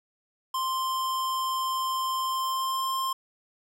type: tone with pitch glide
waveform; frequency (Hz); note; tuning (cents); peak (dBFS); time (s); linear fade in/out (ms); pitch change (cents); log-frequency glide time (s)
square; 1046.5 to 1056.2; C6 to C6; 0 to +16; -27; 0.54-3.13; 5; +16; 2.21-2.97
effects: none